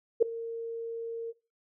sine tone with ADSR envelope, 459.5 Hz, A#4, 25 cents flat, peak -14 dBFS, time 0.2-1.33 s, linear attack 24 ms, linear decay 4 ms, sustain -19 dB, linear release 32 ms, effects noise-tail reverb RT60 0.3 s tail -19 dB re dry

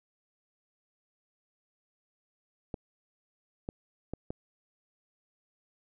clicks, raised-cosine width 2 ms, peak -22 dBFS, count 4, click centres 2.742 / 3.689 / 4.136 / 4.305 s, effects none

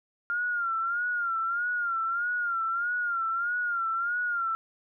sine tone with vibrato, 1396.9 Hz, F6, in tune, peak -26 dBFS, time 0.3-4.55 s, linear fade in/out 0 ms, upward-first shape sine, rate 1.6 Hz, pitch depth 80 cents each way, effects none

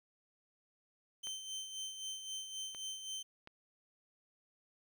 25% pulse tone with tremolo, 3100 Hz, G7, 20 cents flat, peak -36 dBFS, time 1.23-3.23 s, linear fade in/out 10 ms, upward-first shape sine, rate 3.8 Hz, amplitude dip 55%
clicks, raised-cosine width 0.3 ms, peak -35 dBFS, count 3, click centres 1.271 / 2.748 / 3.474 s
effects 12-bit

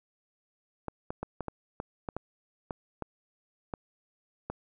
clicks, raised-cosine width 1 ms, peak -20 dBFS, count 12, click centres 0.883 / 1.105 / 1.23 / 1.407 / 1.483 / 1.801 / 2.088 / 2.166 / 2.708 / 3.023 / 3.738 / 4.5 s, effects none

